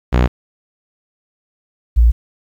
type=tone pair in turn; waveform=sawtooth / sine; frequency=61.74 / 57.97 Hz; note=B1 / A#1; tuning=0 / -9 cents; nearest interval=minor second; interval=109 cents; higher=first; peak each=-6 dBFS; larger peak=neither; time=0.12-0.28 / 1.96-2.12 s; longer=neither; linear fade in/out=20 ms; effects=low-pass 3000 Hz 12 dB/octave + 8-bit